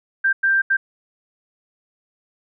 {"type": "tone bursts at uneven times", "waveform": "sine", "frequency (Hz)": 1578, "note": "G6", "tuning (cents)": 11, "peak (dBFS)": -14, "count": 3, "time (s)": [[0.24, 0.33], [0.43, 0.62], [0.7, 0.77]], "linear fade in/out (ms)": 10, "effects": []}